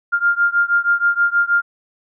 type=beating tone pair; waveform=sine; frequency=1399 / 1405.3 Hz; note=F6 / F6; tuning=+3 / +10 cents; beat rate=6.3 Hz; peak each=-16 / -17 dBFS; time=0.12-1.62 s; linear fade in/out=20 ms; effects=none